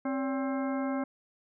harmonic tone with a mistuned harmonic, 265.3 Hz, C4, 24 cents sharp, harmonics 1 / 2 / 3 / 4 / 5 / 6 / 8, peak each -30 / -36 / -40 / -42 / -44 / -46 / -48 dBFS, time 0.05-1.04 s, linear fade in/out 5 ms, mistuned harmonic 2, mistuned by +120 cents, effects none

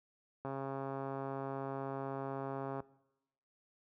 click train, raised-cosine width 1 ms, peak -27 dBFS, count 321, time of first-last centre 0.45-2.803 s, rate 136 Hz, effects noise-tail reverb RT60 0.9 s tail -21 dB re dry + high-pass 60 Hz 12 dB/octave

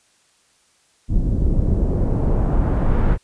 brown noise with low-pass filter sweep, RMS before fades -17 dBFS, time 1.08-3.18 s, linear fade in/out 50 ms, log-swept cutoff 250 to 1600 Hz, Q 0.9, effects white hiss -59 dBFS RMS until 3.23 s + resampled to 22050 Hz

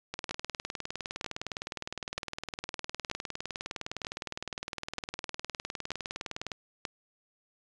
two click trains, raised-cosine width 0.2 ms, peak -16 / -18 dBFS, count 8 / 126, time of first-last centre 0.31-6.852 / 0.14-6.518 s, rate 1.07 / 19.6 Hz, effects resampled to 22050 Hz

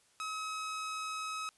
sawtooth tone, 1278 Hz, D#6, 46 cents sharp, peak -33 dBFS, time 0.2-1.49 s, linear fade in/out 0 ms, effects white hiss -68 dBFS RMS until 1.57 s + resampled to 24000 Hz

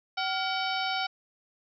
harmonic tone with a mistuned harmonic, 760 Hz, F#5, 46 cents sharp, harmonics 1 / 2 / 3 / 4 / 5 / 6 / 7, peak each -31 / -34 / -36 / -37 / -38 / -39 / -39 dBFS, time 0.17-1.07 s, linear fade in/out 10 ms, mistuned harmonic 2, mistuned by -130 cents, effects none

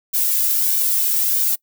violet noise with flanger, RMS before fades -18 dBFS, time 0.13-1.56 s, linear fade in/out 20 ms, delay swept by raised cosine 1.5 to 2.19 ms, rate 1.6 Hz, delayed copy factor -0.7, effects noise-tail reverb RT60 0.1 s tail -25 dB re dry

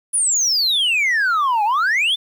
sine exponential two-way sweep, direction down then up, 10100 to 807 to 3622 Hz, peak -12 dBFS, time 0.13-2.16 s, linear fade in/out 20 ms, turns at 1.64 s, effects tanh soft clip ceiling -14 dBFS + 8-bit

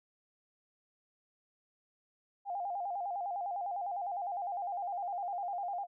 sine tone with vibrato, 753 Hz, F#5, 30 cents sharp, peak -34 dBFS, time 2.45-5.87 s, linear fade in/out 50 ms, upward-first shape square, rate 9.9 Hz, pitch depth 110 cents each way, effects none

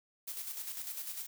blue noise with tremolo, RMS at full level -40 dBFS, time 0.27-1.27 s, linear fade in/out 10 ms, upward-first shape square, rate 10 Hz, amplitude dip 45%, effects none

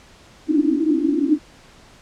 white band-pass noise, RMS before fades -18 dBFS, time 0.47-1.39 s, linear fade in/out 50 ms, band 280 to 320 Hz, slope 96 dB/octave, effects pink hiss -48 dBFS RMS until 2.01 s + low-pass 7000 Hz 12 dB/octave

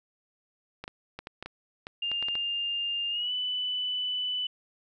clicks, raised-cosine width 0.3 ms, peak -22 dBFS, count 11, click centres 0.84 / 0.879 / 1.19 / 1.271 / 1.426 / 1.46 / 1.869 / 2.116 / 2.226 / 2.285 / 2.354 s
sine tone with pitch glide, 2806 to 2990 Hz, F7 to F#7, +8 to +17 cents, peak -28 dBFS, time 2.02-4.47 s, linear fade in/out 5 ms, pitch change +109 cents, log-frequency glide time 3.1-3.32 s
effects none

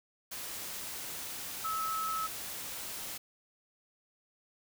sine tone in noise, 1296 Hz, E6, 30 cents flat, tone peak -32 dBFS, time 1.64-2.27 s, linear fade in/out 10 ms, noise white, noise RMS -41 dBFS, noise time 0.31-3.18 s, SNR +6 dB, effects none

